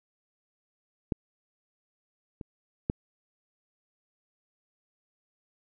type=clicks; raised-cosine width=3 ms; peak=-14 / -26 / -13 dBFS; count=3; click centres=1.122 / 2.412 / 2.899 s; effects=none